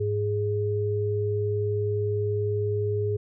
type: tone pair together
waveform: sine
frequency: 103.56 / 415.3 Hz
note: G#2 / G#4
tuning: -4 / 0 cents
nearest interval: 2 octaves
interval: 2404 cents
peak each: -26 dBFS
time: 0-3.17 s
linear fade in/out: 10 ms
effects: none